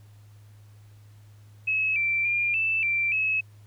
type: tone with pitch steps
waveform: sine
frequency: 2576 / 2346 / 2402 / 2644 / 2353 / 2578 Hz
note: E7 / D7 / D7 / E7 / D7 / E7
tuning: -41 / -2 / +38 / +5 / +3 / -39 cents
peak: -22 dBFS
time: 1.67-3.41 s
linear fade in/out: 10 ms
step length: 290 ms
effects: added 104 Hz sine -48 dBFS peak until 3.66 s + pink hiss -63 dBFS RMS until 3.66 s